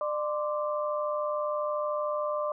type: tone cluster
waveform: sine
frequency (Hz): 599 / 1040 / 1173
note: D5 / C6 / D6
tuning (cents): +34 / -11 / -2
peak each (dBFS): -29 / -36 / -34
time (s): 0.01-2.52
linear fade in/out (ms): 2
effects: none